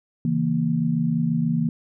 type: chord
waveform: sine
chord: A# diminished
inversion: first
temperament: equal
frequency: 138.59 / 164.81 / 233.1 Hz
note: C#3 / E3 / A#3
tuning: 0 / 0 / 0 cents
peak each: -28 / -22 / -23 dBFS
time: 0.25-1.69 s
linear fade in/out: 2 ms
effects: none